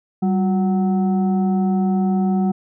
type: tone with frequency modulation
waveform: sine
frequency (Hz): 192.8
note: G3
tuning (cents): -28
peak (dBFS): -15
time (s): 0.22-2.52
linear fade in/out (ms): 10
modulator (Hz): 553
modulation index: 0.52
effects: none